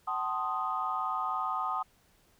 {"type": "chord", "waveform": "sine", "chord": "F# diminished seventh", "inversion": "none", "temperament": "equal with one note detuned", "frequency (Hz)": [756, 880, 1046.5, 1244.5], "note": ["F#5", "A5", "C6", "Eb6"], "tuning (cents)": [37, 0, 0, 0], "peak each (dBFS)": [-36, -37, -36, -32], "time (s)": [0.07, 1.83], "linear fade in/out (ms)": 10, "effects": ["tanh soft clip ceiling -19 dBFS", "pink hiss -66 dBFS RMS until 2.39 s"]}